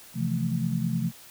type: chord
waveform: sine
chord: F major seventh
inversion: second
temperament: equal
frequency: 130.81 / 164.81 / 174.61 / 220 Hz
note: C3 / E3 / F3 / A3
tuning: 0 / 0 / 0 / 0 cents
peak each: -30 dBFS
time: 0.14-1.12 s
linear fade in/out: 50 ms
effects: white hiss -49 dBFS RMS until 1.3 s